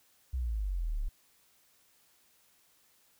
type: exponential sweep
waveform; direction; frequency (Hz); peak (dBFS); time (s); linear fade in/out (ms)
sine; down; 66.4 to 32.74; -30; 0.33-1.09; 10
effects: white hiss -67 dBFS RMS until 3.19 s